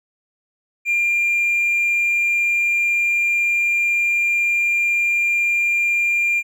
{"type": "tone", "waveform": "triangle", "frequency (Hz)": 2394, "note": "D7", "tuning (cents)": 33, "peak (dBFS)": -13, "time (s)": [0.85, 6.43], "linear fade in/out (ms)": 50, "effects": ["tanh soft clip ceiling -11 dBFS"]}